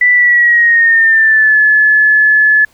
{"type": "tone with pitch glide", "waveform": "sine", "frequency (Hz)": [1975.5, 1719.8], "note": ["B6", "A6"], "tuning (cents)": [0, -40], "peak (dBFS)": -5, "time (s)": [0.01, 2.65], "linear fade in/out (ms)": 5, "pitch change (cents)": -240, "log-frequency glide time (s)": [0.12, 1.58], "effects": ["pink hiss -50 dBFS RMS until 2.73 s"]}